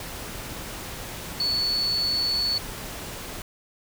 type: tone in noise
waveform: sine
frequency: 4435 Hz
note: C#8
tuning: in tune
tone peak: -22 dBFS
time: 1.4-2.58 s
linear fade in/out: 2 ms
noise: pink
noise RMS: -36 dBFS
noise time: 0-3.42 s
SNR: +11 dB
effects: none